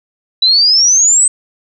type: exponential sweep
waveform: sine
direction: up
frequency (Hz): 3919 to 8280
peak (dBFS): -6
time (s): 0.42-1.28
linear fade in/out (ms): 5
effects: none